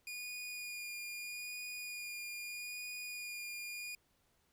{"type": "tone with vibrato", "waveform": "sawtooth", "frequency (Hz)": 2439, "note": "D#7", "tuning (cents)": -35, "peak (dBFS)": -39, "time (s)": [0.07, 3.95], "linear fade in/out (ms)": 2, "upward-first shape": "sine", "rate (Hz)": 0.79, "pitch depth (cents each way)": 16, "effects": ["pink hiss -75 dBFS RMS until 4.52 s"]}